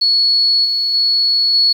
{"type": "tone with level steps", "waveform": "sine", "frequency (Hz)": 4383, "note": "C#8", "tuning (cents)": -20, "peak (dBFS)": [-10, -14, -11, -9], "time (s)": [0.01, 1.73], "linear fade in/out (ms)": 10, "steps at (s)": [0.64, 0.93, 1.53], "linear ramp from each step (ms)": 20, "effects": ["7-bit"]}